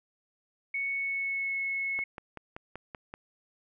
sine tone with pitch glide, 2217 to 2190 Hz, C#7 to C#7, 0 to -22 cents, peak -29 dBFS, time 0.74-2.04 s, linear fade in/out 5 ms, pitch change -22 cents, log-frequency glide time 0.9-1.58 s
click train, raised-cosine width 0.5 ms, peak -25 dBFS, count 7, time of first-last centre 1.99-3.139 s, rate 5.22 Hz
effects none

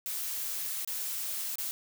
blue noise with dropouts, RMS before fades -35 dBFS, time 0.06-1.71 s, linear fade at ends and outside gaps 0 ms, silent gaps 0.848-0.875 / 1.556-1.584 s, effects none

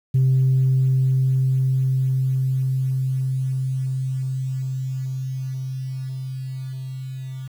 sine tone with level ramp, 131.3 Hz, C3, 6 cents sharp, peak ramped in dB -12 to -29 dBFS, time 0.14-7.48 s, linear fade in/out 10 ms, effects tanh soft clip ceiling -11 dBFS + 8-bit

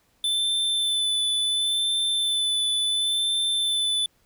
square tone with vibrato, 3520 Hz, A7, in tune, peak -22 dBFS, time 0.24-4.06 s, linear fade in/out 2 ms, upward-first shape sine, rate 0.71 Hz, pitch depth 18 cents each way, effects pink hiss -65 dBFS RMS until 4.25 s

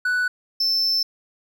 triangle tone pair in turn, 1485 / 5306 Hz, F#6 / E8, +6 / +10 cents, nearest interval octave + minor seventh, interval 2204 cents, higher second, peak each -17 dBFS, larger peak neither, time 0.05-0.28 / 0.6-1.03 s, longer second, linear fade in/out 5 ms, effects none

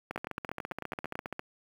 two click trains, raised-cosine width 0.5 ms, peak -20 / -20 dBFS, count 20 / 10, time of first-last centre 0.11-1.394 / 0.16-1.154 s, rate 14.8 / 9.05 Hz, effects high-pass 100 Hz 12 dB/octave + 8-bit

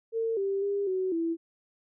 sine tone with pitch steps, 453.1 / 392.8 / 401.7 / 374.3 / 331.4 Hz, A#4 / G4 / G4 / F#4 / E4, -49 / +4 / +42 / +20 / +9 cents, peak -26 dBFS, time 0.12-1.37 s, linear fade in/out 50 ms, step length 250 ms, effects none

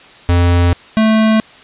square tone pair in turn, 87.31 / 219.3 Hz, F2 / A3, 0 / -6 cents, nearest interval octave + major third, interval 1594 cents, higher second, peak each -9 dBFS, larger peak neither, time 0.29-0.73 / 0.97-1.4 s, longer first, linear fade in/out 0 ms, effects white hiss -40 dBFS RMS until 1.63 s + resampled to 8000 Hz

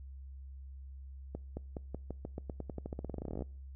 accelerating click train, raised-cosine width 2 ms, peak -26 dBFS, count 28, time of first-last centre 1.35-3.422 s, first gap 220 ms, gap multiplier 0.9, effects noise-tail reverb RT60 0.5 s tail -25 dB re dry + added 67 Hz sine -45 dBFS peak until 3.75 s

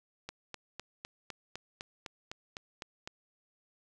click train, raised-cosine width 0.2 ms, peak -23 dBFS, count 12, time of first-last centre 0.29-3.075 s, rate 3.95 Hz, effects none

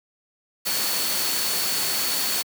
sine tone in noise, 4435 Hz, C#8, in tune, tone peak -29 dBFS, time 0.65-2.43 s, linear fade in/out 20 ms, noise white, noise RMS -25 dBFS, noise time 0.65-2.43 s, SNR -7 dB, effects high-pass 150 Hz 12 dB/octave

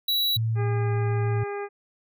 square tone, 3916 Hz, B7, 15 cents flat, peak -22 dBFS, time 0.08-0.37 s, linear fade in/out 5 ms
sine tone with pitch glide, 112.7 to 111.66 Hz, A2 to A2, +42 to +26 cents, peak -22 dBFS, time 0.36-1.44 s, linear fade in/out 10 ms, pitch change -16 cents, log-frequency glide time 0.73-0.93 s
harmonic tone, 405.8 Hz, G#4, 40 cents flat, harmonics 1 / 2 / 3 / 4 / 5 / 6, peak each -30 / -36 / -40 / -42 / -44 / -46 dBFS, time 0.55-1.69 s, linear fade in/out 50 ms
effects none

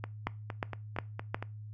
two click trains, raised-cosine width 0.5 ms, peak -22 / -16 dBFS, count 7 / 4, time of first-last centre 0.04-1.426 / 0.27-1.345 s, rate 4.33 / 2.79 Hz, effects noise-tail reverb RT60 0.3 s tail -21 dB re dry + added 106 Hz sine -42 dBFS peak until 1.73 s

